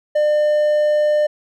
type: tone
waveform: triangle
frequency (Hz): 600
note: D5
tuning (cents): +37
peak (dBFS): -11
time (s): 0.15-1.27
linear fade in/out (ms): 10
effects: none